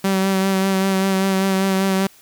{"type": "tone with vibrato", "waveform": "sawtooth", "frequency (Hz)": 192.1, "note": "G3", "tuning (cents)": -35, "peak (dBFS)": -12, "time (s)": [0.04, 2.07], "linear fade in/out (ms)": 5, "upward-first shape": "sine", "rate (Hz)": 5.1, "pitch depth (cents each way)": 22, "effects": ["white hiss -49 dBFS RMS until 2.21 s"]}